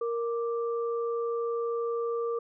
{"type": "tone pair together", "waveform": "sine", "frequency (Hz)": [466.2, 1174.7], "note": ["A#4", "D6"], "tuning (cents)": [0, 0], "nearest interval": "octave + major third", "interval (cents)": 1600, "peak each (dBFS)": [-28, -37], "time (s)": [0.01, 2.39], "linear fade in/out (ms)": 5, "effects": []}